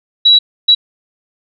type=tone bursts at uneven times; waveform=sine; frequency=3904 Hz; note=B7; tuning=21 cents flat; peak=-4 dBFS; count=2; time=0.25-0.39 / 0.68-0.75 s; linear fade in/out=10 ms; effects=none